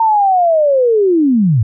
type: linear sweep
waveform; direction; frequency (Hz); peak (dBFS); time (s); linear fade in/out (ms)
sine; down; 915 to 98; -8; 0-1.63; 5
effects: none